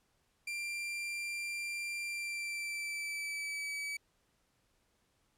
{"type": "tone with pitch glide", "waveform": "40% pulse", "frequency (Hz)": [2373, 2288], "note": ["D7", "D7"], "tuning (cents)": [17, -46], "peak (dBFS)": -36, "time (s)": [0.47, 3.97], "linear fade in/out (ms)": 5, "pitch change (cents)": -63, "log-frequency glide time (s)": [2.03, 3.72], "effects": ["pink hiss -75 dBFS RMS until 5.37 s", "low-pass 12000 Hz 12 dB/octave"]}